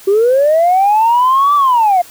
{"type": "linear two-way sweep", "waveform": "sine", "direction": "up then down", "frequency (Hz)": [379.3, 1174.7, 688], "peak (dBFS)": -6, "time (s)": [0.07, 2.02], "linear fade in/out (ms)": 10, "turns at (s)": 1.55, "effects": ["tanh soft clip ceiling -4 dBFS", "white hiss -38 dBFS RMS until 2.1 s"]}